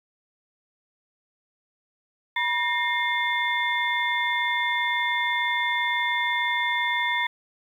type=tone cluster; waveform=sine; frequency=966 / 1833 / 2123 / 3509 Hz; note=B5 / A#6 / C7 / A7; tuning=-39 / -30 / +25 / -5 cents; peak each=-27 / -27 / -27 / -31 dBFS; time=2.36-7.27 s; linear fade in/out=5 ms; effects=9-bit